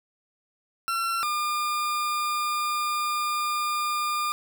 40% pulse tone pair in turn, 1356 / 1205.8 Hz, E6 / D6, +49 / +45 cents, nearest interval major second, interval 204 cents, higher first, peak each -24 dBFS, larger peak neither, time 0.88-1.23 / 1.23-4.32 s, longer second, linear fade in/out 0 ms, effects none

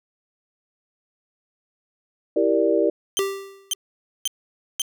sine chord, E half-diminished seventh, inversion none, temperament equal, 329.6 / 392 / 466.2 / 587.3 Hz, E4 / G4 / Bb4 / D5, 0 / 0 / 0 / 0 cents, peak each -22 dBFS, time 2.36-2.9 s, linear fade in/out 5 ms
20% pulse tone bursts, 3123 Hz, G7, 7 cents flat, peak -15 dBFS, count 4, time 3.17-4.818 s, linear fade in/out 0 ms, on 22 ms, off 520 ms
square tone with exponential decay, 392 Hz, G4, in tune, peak -19 dBFS, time 3.19-3.75 s, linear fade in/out 1 ms, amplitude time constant 120 ms
effects none

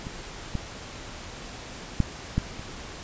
clicks, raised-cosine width 5 ms, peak -24 / -15 / -8 / -10 / -25 dBFS, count 5, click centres 0.069 / 0.553 / 2.003 / 2.38 / 2.595 s, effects pink hiss -40 dBFS RMS until 3.03 s + resampled to 16000 Hz

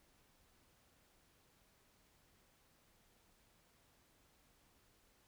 silence, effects pink hiss -72 dBFS RMS until 5.27 s

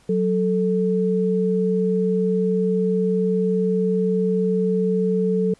sine tone pair together, 185 / 440 Hz, F#3 / A4, 0 / 0 cents, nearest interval octave + minor third, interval 1500 cents, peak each -20 dBFS, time 0.09-5.54 s, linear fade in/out 5 ms, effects pink hiss -56 dBFS RMS until 5.59 s + resampled to 24000 Hz

